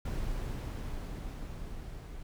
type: noise with level ramp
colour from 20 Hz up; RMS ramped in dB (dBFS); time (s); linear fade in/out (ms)
brown; -34 to -44; 0.05-2.23; 5
effects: none